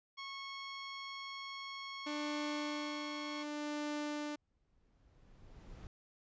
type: tone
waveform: 15% pulse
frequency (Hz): 1097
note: C#6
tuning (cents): -18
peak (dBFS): -37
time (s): 0.17-3.44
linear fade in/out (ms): 20
type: tone with tremolo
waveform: sawtooth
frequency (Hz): 296.6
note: D4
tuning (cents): +17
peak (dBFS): -33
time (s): 2.06-4.36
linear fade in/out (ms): 10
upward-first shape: sine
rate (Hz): 0.67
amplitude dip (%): 45
type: noise with exponential growth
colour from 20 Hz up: brown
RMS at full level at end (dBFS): -48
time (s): 4.07-5.87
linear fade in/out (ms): 1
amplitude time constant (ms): 390
effects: resampled to 16000 Hz